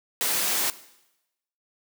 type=noise; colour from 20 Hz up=white; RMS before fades=-25 dBFS; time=0.21-0.7 s; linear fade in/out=0 ms; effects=noise-tail reverb RT60 0.9 s tail -17 dB re dry + high-pass 200 Hz 12 dB/octave